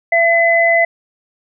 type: tone pair together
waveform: sine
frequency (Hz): 674.1 / 2020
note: E5 / B6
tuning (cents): +39 / +39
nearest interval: octave + perfect fifth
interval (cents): 1900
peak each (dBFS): -12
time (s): 0.12-0.85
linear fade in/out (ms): 5
effects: none